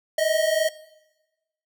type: tone pair together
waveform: square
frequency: 619 / 641.9 Hz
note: D#5 / E5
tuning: -9 / -46 cents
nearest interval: minor second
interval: 63 cents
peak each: -23 dBFS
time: 0.18-0.69 s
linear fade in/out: 5 ms
effects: noise-tail reverb RT60 1.0 s tail -18 dB re dry